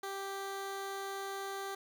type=tone; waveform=15% pulse; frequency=392 Hz; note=G4; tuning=in tune; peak=-32 dBFS; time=0.03-1.75 s; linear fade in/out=5 ms; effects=none